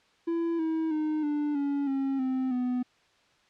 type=tone with pitch steps; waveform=triangle; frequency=334.9 / 321.1 / 307.8 / 295.1 / 282.9 / 271.2 / 260 / 249.3 Hz; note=E4 / E4 / D#4 / D4 / C#4 / C#4 / C4 / B3; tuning=+27 / -45 / -19 / +8 / +35 / -38 / -11 / +16 cents; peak=-24 dBFS; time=0.27-2.83 s; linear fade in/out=10 ms; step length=320 ms; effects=white hiss -64 dBFS RMS until 3.49 s + low-pass 4000 Hz 12 dB/octave